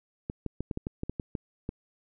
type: clicks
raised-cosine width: 3 ms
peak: -19 dBFS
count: 11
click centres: 0.299 / 0.463 / 0.606 / 0.712 / 0.774 / 0.869 / 1.034 / 1.096 / 1.198 / 1.352 / 1.691 s
effects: none